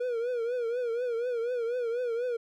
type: tone with vibrato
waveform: triangle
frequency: 478.4 Hz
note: A#4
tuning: 45 cents sharp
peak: -26 dBFS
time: 0-2.37 s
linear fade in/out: 10 ms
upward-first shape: triangle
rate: 4.1 Hz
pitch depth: 110 cents each way
effects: none